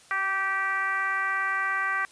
sine tone with frequency modulation, 1554 Hz, G6, 16 cents flat, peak -24 dBFS, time 0.11-2.05 s, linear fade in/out 0 ms, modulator 391 Hz, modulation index 1.4, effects white hiss -54 dBFS RMS until 2.11 s + resampled to 22050 Hz

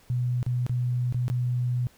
sine tone with dropouts, 123.47 Hz, B2, in tune, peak -23 dBFS, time 0.1-1.87 s, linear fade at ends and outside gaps 0 ms, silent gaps 0.429-0.464 / 0.665-0.695 / 1.125-1.145 / 1.281-1.3 s, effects pink hiss -58 dBFS RMS until 1.97 s

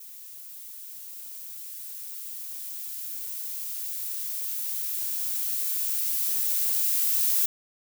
violet noise with level ramp, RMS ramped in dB -44 to -23 dBFS, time 0-7.46 s, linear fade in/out 5 ms, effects none

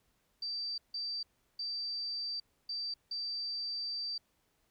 sine tone bursts at uneven times, 4661 Hz, D8, 14 cents flat, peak -35 dBFS, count 5, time 0.42-0.78 / 0.94-1.23 / 1.59-2.4 / 2.69-2.94 / 3.11-4.18 s, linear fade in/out 5 ms, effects pink hiss -75 dBFS RMS until 4.7 s

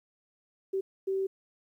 sine tone bursts at uneven times, 385.4 Hz, G4, 29 cents flat, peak -27 dBFS, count 2, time 0.73-0.81 / 1.07-1.27 s, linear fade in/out 10 ms, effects 11-bit

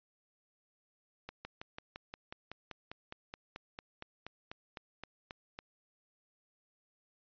slowing click train, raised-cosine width 0.3 ms, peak -27 dBFS, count 21, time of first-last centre 1.29-5.589 s, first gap 160 ms, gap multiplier 1.03, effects resampled to 11025 Hz

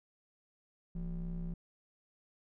triangle ring-modulated tone, 101 Hz, G#2, 48 cents flat, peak -31 dBFS, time 0.95-1.54 s, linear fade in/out 5 ms, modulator 69.5 Hz, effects none

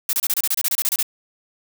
blue noise bursts, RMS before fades -20 dBFS, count 14, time 0.09-1.028 s, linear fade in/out 2 ms, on 41 ms, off 28 ms, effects none

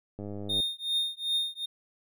click train, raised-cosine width 2 ms, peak -26 dBFS, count 43, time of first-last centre 0.19-0.602 s, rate 102 Hz
triangle tone with tremolo, 3670 Hz, A#7, 28 cents flat, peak -22 dBFS, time 0.49-1.66 s, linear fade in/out 10 ms, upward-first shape triangle, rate 2.6 Hz, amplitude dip 100%
effects none

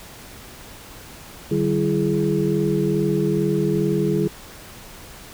sine tone cluster, 150.8 / 193.3 / 336.7 / 418.9 Hz, D3 / G3 / E4 / G#4, +46 / -24 / +37 / +15 cents, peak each -23 dBFS, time 1.51-4.28 s, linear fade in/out 5 ms, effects pink hiss -41 dBFS RMS until 5.33 s

